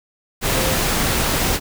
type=tone in noise; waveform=sine; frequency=523.3 Hz; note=C5; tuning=in tune; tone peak=-24 dBFS; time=0.53-0.79 s; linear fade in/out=50 ms; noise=pink; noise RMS=-19 dBFS; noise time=0.41-1.6 s; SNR=-8 dB; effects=none